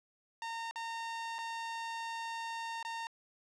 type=tone with dropouts; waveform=sawtooth; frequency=916 Hz; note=A#5; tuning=31 cents flat; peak=-34 dBFS; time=0.42-3.07 s; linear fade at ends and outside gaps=1 ms; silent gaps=0.711-0.758 / 1.384-1.388 / 2.828-2.849 s; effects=low-pass 6000 Hz 12 dB/octave